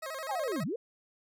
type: tone with vibrato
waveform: 20% pulse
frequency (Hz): 585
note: D5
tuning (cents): -7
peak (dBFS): -32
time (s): 0.02-0.64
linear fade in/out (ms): 10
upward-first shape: square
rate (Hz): 12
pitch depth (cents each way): 150
type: linear two-way sweep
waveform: sine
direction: down then up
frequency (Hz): 878 to 131.4 to 506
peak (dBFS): -31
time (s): 0.29-0.76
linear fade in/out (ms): 5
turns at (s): 0.64
effects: none